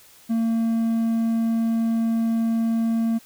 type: tone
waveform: triangle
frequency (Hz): 227.4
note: A#3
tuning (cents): -43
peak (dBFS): -17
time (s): 0.29-3.19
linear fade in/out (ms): 20
effects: white hiss -51 dBFS RMS until 3.25 s